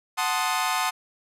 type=chord; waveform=sawtooth; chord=F# diminished seventh; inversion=none; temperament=equal; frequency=740 / 880 / 1046.5 / 1244.5 Hz; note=F#5 / A5 / C6 / Eb6; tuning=0 / 0 / 0 / 0 cents; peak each=-25 dBFS; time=0.17-0.91 s; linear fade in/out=20 ms; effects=resampled to 32000 Hz